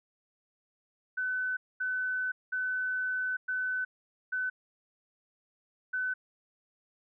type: tone bursts at uneven times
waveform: sine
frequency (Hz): 1509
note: F#6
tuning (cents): +34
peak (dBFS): -29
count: 6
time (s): 1.17-1.57 / 1.8-2.32 / 2.52-3.37 / 3.48-3.85 / 4.32-4.5 / 5.93-6.14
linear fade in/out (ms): 10
effects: none